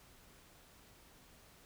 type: silence
effects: pink hiss -62 dBFS RMS until 1.65 s